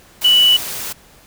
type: tone in noise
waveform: sine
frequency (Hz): 2960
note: F#7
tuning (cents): 0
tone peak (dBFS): -8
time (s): 0.24-0.57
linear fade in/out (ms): 10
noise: white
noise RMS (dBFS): -26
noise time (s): 0.21-0.93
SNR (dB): +15
effects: pink hiss -47 dBFS RMS until 1.26 s